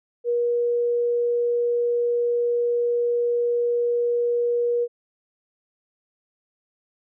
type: tone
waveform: sine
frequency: 478.1 Hz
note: A#4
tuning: 44 cents sharp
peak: -19 dBFS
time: 0.24-4.88 s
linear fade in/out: 50 ms
effects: none